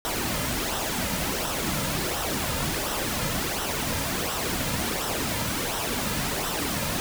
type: noise with flanger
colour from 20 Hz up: pink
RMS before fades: -28 dBFS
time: 0.05-7 s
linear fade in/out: 0 ms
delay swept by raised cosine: 0.43 to 2.73 ms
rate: 1.4 Hz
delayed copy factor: -0.55
effects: none